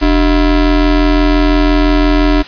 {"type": "ring-modulated tone", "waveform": "square", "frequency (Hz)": 168.9, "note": "E3", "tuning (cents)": 42, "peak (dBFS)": -5, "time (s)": [0.01, 2.43], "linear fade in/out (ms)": 20, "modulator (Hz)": 126, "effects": ["white hiss -30 dBFS RMS until 2.47 s", "resampled to 11025 Hz"]}